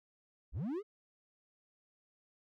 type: linear sweep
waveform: triangle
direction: up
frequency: 34.65 to 440.5 Hz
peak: -33 dBFS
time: 0.52-0.83 s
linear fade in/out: 50 ms
effects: none